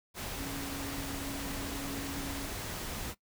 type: tone in noise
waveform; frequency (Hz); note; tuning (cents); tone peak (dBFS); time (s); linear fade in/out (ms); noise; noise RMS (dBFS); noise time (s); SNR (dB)
sine; 277.2; C#4; 0; -40; 0.36-2.49; 50; pink; -39; 0.14-3.15; -4
effects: noise-tail reverb RT60 0.1 s tail -19 dB re dry